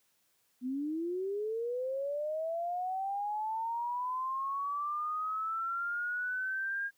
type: linear sweep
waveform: sine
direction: up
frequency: 243.9 to 1626 Hz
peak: -32 dBFS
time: 0.61-6.91 s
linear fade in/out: 50 ms
effects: white hiss -73 dBFS RMS until 6.97 s + high-pass 60 Hz 12 dB/octave